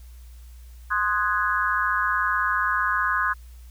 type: chord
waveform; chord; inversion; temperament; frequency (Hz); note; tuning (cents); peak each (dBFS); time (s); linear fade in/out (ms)
sine; Ab dominant seventh; first; equal; 1046.5 / 1244.5 / 1480 / 1661.2; C6 / Eb6 / Gb6 / Ab6; 0 / 0 / 0 / 0; -26; 0.9-3.34; 20
effects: added 60 Hz sine -41 dBFS peak until 3.7 s + white hiss -58 dBFS RMS until 3.7 s